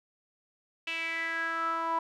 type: tone with band-pass filter sweep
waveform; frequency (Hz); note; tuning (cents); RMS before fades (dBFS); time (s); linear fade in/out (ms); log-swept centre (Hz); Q
sawtooth; 329.6; E4; 0; -32; 0.87-1.99; 5; 2700 to 990; 6.5
effects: none